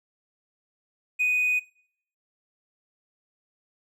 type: tone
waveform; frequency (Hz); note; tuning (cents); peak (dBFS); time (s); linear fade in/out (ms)
triangle; 2489; D#7; 0; -18; 1.19-1.6; 20
effects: noise-tail reverb RT60 0.6 s tail -23 dB re dry + tanh soft clip ceiling -16 dBFS